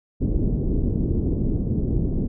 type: low-pass noise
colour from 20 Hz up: pink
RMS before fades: -22 dBFS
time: 0.2-2.28 s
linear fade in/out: 20 ms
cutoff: 360 Hz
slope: 24 dB/octave
effects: none